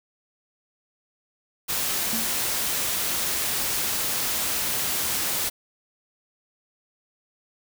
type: noise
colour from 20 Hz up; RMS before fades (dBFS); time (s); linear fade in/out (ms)
white; -26; 1.68-5.5; 20
type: tone with exponential decay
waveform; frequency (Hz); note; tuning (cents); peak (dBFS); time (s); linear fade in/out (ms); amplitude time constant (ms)
triangle; 227.3; A#3; -43; -24; 2.13-2.46; 0; 70
effects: none